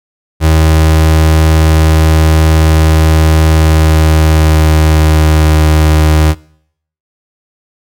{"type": "tone with pitch glide", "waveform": "35% pulse", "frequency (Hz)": [79, 77.64], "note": ["D#2", "D#2"], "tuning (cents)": [27, -3], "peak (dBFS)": -3, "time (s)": [0.4, 6.35], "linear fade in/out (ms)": 50, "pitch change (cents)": -30, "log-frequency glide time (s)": [3.47, 5.61], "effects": ["noise-tail reverb RT60 0.7 s tail -24 dB re dry"]}